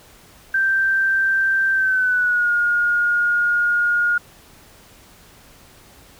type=tone with pitch glide; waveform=sine; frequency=1567 to 1428.7 Hz; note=G6 to F6; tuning=-1 to +39 cents; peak=-15 dBFS; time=0.54-4.18 s; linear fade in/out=5 ms; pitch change=-160 cents; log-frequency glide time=1.72-2.51 s; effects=pink hiss -48 dBFS RMS until 6.19 s